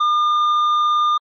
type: tone with hard clipping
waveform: sine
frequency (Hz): 1207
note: D6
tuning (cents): +47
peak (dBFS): -15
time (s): 0-1.18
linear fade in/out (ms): 10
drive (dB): 5
effects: MP3 32 kbps